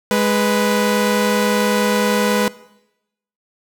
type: tone pair together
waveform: sawtooth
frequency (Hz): 207.7 / 494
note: G#3 / B4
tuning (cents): 0 / 0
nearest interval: octave + minor third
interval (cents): 1500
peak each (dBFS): -13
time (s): 0.11-2.48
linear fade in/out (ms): 0
effects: noise-tail reverb RT60 0.9 s tail -20 dB re dry